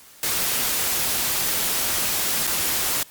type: noise with dropouts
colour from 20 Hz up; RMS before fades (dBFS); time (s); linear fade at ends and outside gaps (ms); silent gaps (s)
white; -23; 0.23-3.03; 2; 2.47-2.474
effects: white hiss -48 dBFS RMS until 3.1 s + Opus 48 kbps